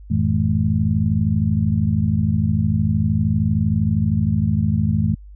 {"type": "tone cluster", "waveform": "sine", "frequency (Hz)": [89.3, 108.9, 161.9, 214.9], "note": ["F2", "A2", "E3", "A3"], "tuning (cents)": [39, -17, -31, -41], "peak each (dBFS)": -21, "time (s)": [0.1, 5.15], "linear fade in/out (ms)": 10, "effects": ["added 50 Hz sine -37 dBFS peak until 5.35 s"]}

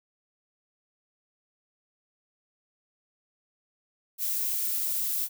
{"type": "noise", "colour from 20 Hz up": "violet", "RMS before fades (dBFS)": -29, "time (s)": [4.18, 5.29], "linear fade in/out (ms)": 50, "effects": []}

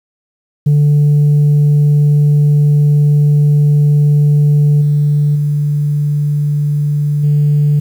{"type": "tone with level steps", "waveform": "sine", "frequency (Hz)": 146.83, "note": "D3", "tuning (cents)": 0, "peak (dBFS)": [-4, -7, -10, -6], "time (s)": [0.66, 7.8], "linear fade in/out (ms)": 10, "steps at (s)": [4.81, 5.35, 7.23], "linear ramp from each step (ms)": 10, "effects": ["tanh soft clip ceiling -5 dBFS", "7-bit"]}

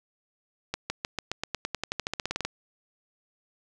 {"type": "accelerating click train", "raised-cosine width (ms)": 0.2, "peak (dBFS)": -12, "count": 20, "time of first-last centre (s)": [0.74, 2.45], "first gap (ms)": 160, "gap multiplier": 0.93, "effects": []}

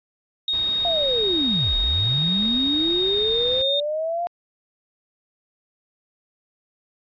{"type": "tone with pitch glide", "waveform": "sine", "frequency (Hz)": [3729, 3663], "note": ["A#7", "A#7"], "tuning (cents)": [0, -31], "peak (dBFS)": -20, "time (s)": [0.48, 3.8], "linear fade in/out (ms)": 2, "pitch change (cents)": -31, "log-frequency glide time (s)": [2.89, 3.41]}
{"type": "noise", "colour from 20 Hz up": "pink", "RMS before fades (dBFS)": -38, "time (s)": [0.53, 3.62], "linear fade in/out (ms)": 2}
{"type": "linear two-way sweep", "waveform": "sine", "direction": "down then up", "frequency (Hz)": [706, 32.7, 706], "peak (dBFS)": -22, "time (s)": [0.85, 4.27], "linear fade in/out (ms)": 0, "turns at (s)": 1.76}
{"effects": ["resampled to 11025 Hz"]}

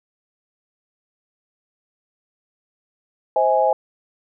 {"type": "chord", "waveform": "sine", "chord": "C augmented", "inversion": "none", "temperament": "equal with one note detuned", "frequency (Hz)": [523.3, 644.6, 830.6], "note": ["C5", "E5", "G#5"], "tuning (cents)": [0, -39, 0], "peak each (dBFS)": [-19, -19, -18], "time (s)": [3.36, 3.73], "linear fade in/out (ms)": 2, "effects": []}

